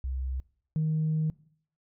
sine tone pair in turn, 65.2 / 156.47 Hz, C2 / D#3, -5 / +10 cents, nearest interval octave + minor third, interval 1515 cents, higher second, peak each -29 / -23 dBFS, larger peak second, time 0.04-0.4 / 0.76-1.3 s, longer second, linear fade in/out 0 ms, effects noise-tail reverb RT60 0.6 s tail -22 dB re dry + tanh soft clip ceiling -21 dBFS

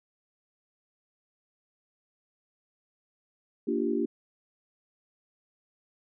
sine chord, G minor seventh, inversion first, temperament equal with one note detuned, 233.1 / 293.7 / 346.4 / 392 Hz, Bb3 / D4 / F4 / G4, 0 / 0 / -14 / 0 cents, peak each -31 dBFS, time 3.67-4.06 s, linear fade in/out 10 ms, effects none

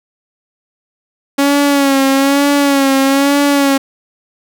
sawtooth tone with vibrato, 277.6 Hz, C#4, 3 cents sharp, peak -5 dBFS, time 1.38-3.78 s, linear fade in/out 10 ms, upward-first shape sine, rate 1.1 Hz, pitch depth 50 cents each way, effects none

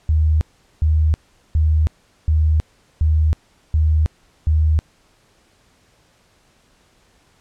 sine tone bursts, 77.78 Hz, D#2, in tune, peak -12 dBFS, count 7, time 0.09-4.79 s, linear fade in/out 0 ms, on 320 ms, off 410 ms, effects pink hiss -57 dBFS RMS until 7.4 s + low-pass 9000 Hz 12 dB/octave

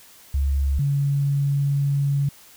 sine tone pair in turn, 69.3 / 140.86 Hz, C#2 / C#3, 0 / +28 cents, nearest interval octave, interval 1228 cents, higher second, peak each -18 dBFS, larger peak neither, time 0.34-0.79 / 0.79-2.29 s, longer second, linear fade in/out 5 ms, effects white hiss -49 dBFS RMS until 2.56 s

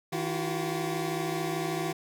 25% pulse tone cluster, 160 / 344.7 / 377.9 Hz, D#3 / F4 / F#4, +49 / -23 / +37 cents, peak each -30 dBFS, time 0.12-1.93 s, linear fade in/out 10 ms, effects none

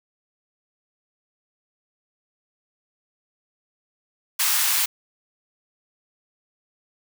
white high-pass noise, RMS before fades -21 dBFS, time 4.39-4.86 s, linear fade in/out 10 ms, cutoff 920 Hz, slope 24 dB/octave, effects none

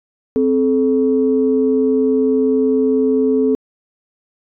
sine tone pair together, 261.6 / 432.3 Hz, C4 / A4, 0 / -31 cents, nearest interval major sixth, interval 869 cents, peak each -14 dBFS, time 0.36-3.55 s, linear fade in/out 0 ms, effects tanh soft clip ceiling -4 dBFS

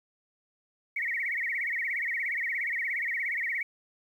sine tone with vibrato, 2047 Hz, C7, 38 cents flat, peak -28 dBFS, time 0.96-3.63 s, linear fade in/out 5 ms, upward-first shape sine, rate 17 Hz, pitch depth 190 cents each way, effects 10-bit

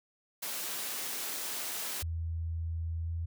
white high-pass noise, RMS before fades -37 dBFS, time 0.42-2.03 s, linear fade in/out 10 ms, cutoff 220 Hz, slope 12 dB/octave
sine tone with pitch glide, 82.41 to 83.37 Hz, E2 to E2, 0 to +20 cents, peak -32 dBFS, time 2.02-3.26 s, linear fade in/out 10 ms, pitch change +20 cents, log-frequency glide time 3.03-3.11 s
effects none

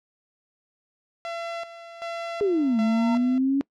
sawtooth tone with tremolo, 676 Hz, E5, 43 cents sharp, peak -26 dBFS, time 1.25-3.38 s, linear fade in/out 0 ms, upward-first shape square, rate 1.3 Hz, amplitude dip 70%
sine exponential two-way sweep, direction down then up, 424.2 to 215.9 to 279.4 Hz, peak -19 dBFS, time 2.41-3.61 s, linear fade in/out 0 ms, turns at 2.8 s
sine tone with exponential growth, 918 Hz, A#5, 27 cents flat, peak -28 dBFS, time 2.41-3.15 s, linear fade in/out 0 ms, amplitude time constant 160 ms
effects noise-tail reverb RT60 0.1 s tail -23 dB re dry + low-pass 4000 Hz 12 dB/octave

